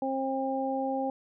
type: harmonic tone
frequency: 267.1 Hz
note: C4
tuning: 36 cents sharp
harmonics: 1 / 2 / 3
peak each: -32 / -32 / -32 dBFS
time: 0.02-1.1 s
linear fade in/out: 2 ms
effects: none